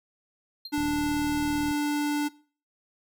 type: tone with exponential decay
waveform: triangle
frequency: 4186 Hz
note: C8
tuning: in tune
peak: -31 dBFS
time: 0.65-0.74 s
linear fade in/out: 5 ms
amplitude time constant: 18 ms
type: tone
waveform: square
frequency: 293.7 Hz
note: D4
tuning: in tune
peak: -25 dBFS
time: 0.72-2.29 s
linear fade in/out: 20 ms
type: click train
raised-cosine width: 5 ms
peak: -27 dBFS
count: 37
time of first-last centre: 0.78-1.71 s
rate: 38.7 Hz
effects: noise-tail reverb RT60 0.4 s tail -20 dB re dry